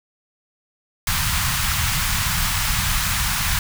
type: band-stop noise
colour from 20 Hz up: pink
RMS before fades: -21 dBFS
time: 1.07-3.59 s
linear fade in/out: 2 ms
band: 160 to 970 Hz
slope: 24 dB/octave
effects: none